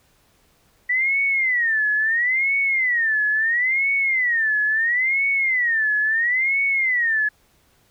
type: tone with vibrato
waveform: sine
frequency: 1945 Hz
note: B6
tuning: 27 cents flat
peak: -17 dBFS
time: 0.89-7.29 s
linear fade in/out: 10 ms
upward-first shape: sine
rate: 0.74 Hz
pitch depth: 230 cents each way
effects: pink hiss -60 dBFS RMS until 7.9 s